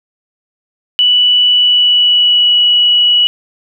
sine tone with pitch glide, 2960 to 2933 Hz, F#7 to F#7, 0 to -16 cents, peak -6 dBFS, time 0.99-3.27 s, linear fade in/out 0 ms, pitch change -16 cents, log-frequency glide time 1.5-2.57 s, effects none

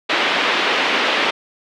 white band-pass noise, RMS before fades -18 dBFS, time 0.09-1.31 s, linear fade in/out 10 ms, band 240 to 3300 Hz, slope 24 dB/octave, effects none

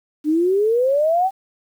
sine exponential sweep, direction up, 293.7 to 789 Hz, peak -14 dBFS, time 0.24-1.31 s, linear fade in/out 50 ms, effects 8-bit

